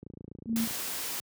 click train, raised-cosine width 3 ms, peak -30 dBFS, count 20, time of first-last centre 0.03-0.709 s, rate 28 Hz
sine tone, 227.3 Hz, A#3, 43 cents flat, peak -26 dBFS, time 0.46-0.68 s, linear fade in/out 50 ms
white noise, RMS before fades -35 dBFS, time 0.56-1.2 s, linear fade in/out 0 ms
effects high-pass 100 Hz 12 dB/octave

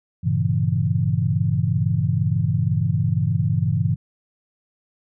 sine chord, G diminished seventh, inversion none, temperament equal with one note detuned, 98.91 / 116.54 / 138.59 / 164.81 Hz, G2 / Bb2 / Db3 / Fb3, +16 / 0 / 0 / 0 cents, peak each -23 dBFS, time 0.23-3.96 s, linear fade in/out 20 ms, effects none

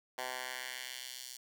10% pulse tone with high-pass filter sweep, 127.3 Hz, C3, 47 cents flat, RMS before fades -43 dBFS, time 0.18-1.37 s, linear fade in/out 5 ms, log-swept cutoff 830 to 5200 Hz, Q 1.1, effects none

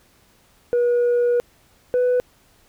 sine tone pair in turn, 482.6 / 496.5 Hz, B4 / B4, -40 / +9 cents, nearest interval unison, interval 49 cents, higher second, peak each -13 dBFS, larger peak neither, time 0.73-1.4 / 1.94-2.2 s, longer first, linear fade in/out 0 ms, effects tanh soft clip ceiling -14 dBFS + pink hiss -57 dBFS RMS until 2.68 s

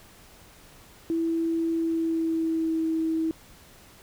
sine tone with pitch glide, 329.6 to 322.4 Hz, E4 to E4, 0 to -38 cents, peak -23 dBFS, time 1.1-3.31 s, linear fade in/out 0 ms, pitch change -38 cents, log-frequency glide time 1.69-2.87 s, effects pink hiss -52 dBFS RMS until 4.02 s

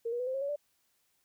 sine tone with pitch steps, 462 / 480.5 / 499.8 / 519.8 / 540.6 / 562.3 / 584.8 Hz, A#4 / B4 / B4 / C5 / C#5 / C#5 / D5, -16 / -48 / +21 / -11 / -44 / +25 / -7 cents, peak -31 dBFS, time 0.05-0.561 s, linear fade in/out 10 ms, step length 73 ms, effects white hiss -74 dBFS RMS until 1.24 s

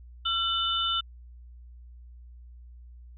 sine tone cluster, 1359 / 2988 / 3587 Hz, F6 / F#7 / A7, -48 / +16 / +33 cents, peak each -30 / -28 / -30 dBFS, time 0.25-1.01 s, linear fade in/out 10 ms, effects added 60 Hz sine -45 dBFS peak until 3.17 s

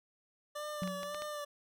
25% pulse tone with vibrato, 587.3 Hz, D5, in tune, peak -35 dBFS, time 0.55-1.45 s, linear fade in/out 10 ms, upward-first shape sine, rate 1.8 Hz, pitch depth 41 cents each way
sine tone with exponential decay, 183.4 Hz, F#3, 15 cents flat, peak -32 dBFS, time 0.82-1.28 s, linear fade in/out 0 ms, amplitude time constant 100 ms
clicks, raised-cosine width 0.2 ms, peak -26 dBFS, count 5, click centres 0.834 / 0.876 / 1.032 / 1.146 / 1.221 s
effects none

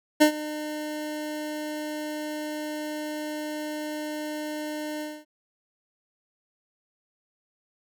25% pulse tone with ADSR envelope, 303.1 Hz, D#4, 45 cents flat, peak -9 dBFS, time 0.2-5.25 s, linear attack 18 ms, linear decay 94 ms, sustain -18 dB, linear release 240 ms, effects none

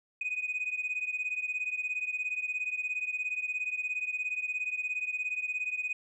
sine beating tone pair, 2489 / 2506 Hz, D#7 / D#7, 0 / +12 cents, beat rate 17 Hz, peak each -32 / -34 dBFS, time 0.21-5.93 s, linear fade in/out 5 ms, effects tanh soft clip ceiling -26 dBFS

